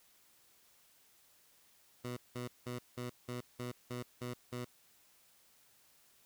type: tone bursts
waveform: 15% pulse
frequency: 122.9 Hz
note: B2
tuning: 8 cents flat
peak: -33 dBFS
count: 9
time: 2.04-4.65 s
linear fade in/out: 10 ms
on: 130 ms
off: 180 ms
effects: white hiss -67 dBFS RMS until 6.25 s